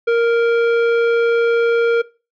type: tone with tanh clipping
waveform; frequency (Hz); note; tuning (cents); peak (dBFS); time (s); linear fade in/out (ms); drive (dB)
sine; 466.2; A#4; 0; -14; 0.07-2.02; 10; 15
effects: noise-tail reverb RT60 0.3 s tail -20 dB re dry + low-pass 3000 Hz 12 dB/octave